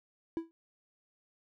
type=tone with exponential decay; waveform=triangle; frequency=329.6 Hz; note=E4; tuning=in tune; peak=-26 dBFS; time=0.37-0.51 s; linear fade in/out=0 ms; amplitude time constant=29 ms; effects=none